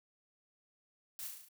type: noise with echo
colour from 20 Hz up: blue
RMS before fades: -44 dBFS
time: 1.19-1.27 s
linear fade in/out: 0 ms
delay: 36 ms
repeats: 6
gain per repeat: -3 dB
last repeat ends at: 1.486 s
effects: none